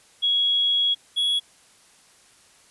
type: tone pair in turn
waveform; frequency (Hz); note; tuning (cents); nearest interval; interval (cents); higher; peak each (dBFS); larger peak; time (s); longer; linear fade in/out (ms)
sine / triangle; 3329 / 3352; G#7 / G#7; +3 / +15; unison; 12; second; -18; neither; 0.22-0.95 / 1.16-1.4; first; 20
effects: white hiss -55 dBFS RMS until 2.7 s + resampled to 24000 Hz